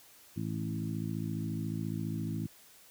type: harmonic tone with a mistuned harmonic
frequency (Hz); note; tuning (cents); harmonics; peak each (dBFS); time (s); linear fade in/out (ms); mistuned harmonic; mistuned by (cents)
54.4; A1; -19; 2 / 3 / 4 / 5 / 6; -38 / -37 / -39 / -42 / -43; 0.36-2.47; 10; 2; -21
effects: white hiss -58 dBFS RMS until 2.9 s